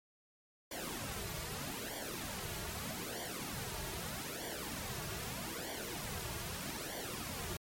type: noise with flanger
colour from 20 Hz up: pink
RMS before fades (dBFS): -42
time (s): 0.71-7.57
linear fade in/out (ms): 5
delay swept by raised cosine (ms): 0.76 to 3.96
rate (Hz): 0.8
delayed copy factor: -0.8
effects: MP3 64 kbps